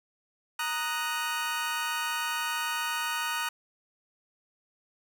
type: chord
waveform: 25% pulse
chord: D# minor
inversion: second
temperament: equal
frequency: 932.3 / 1244.5 / 1480 Hz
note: A#5 / D#6 / F#6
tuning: 0 / 0 / 0 cents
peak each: -30 dBFS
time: 0.59-3.49 s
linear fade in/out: 5 ms
effects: none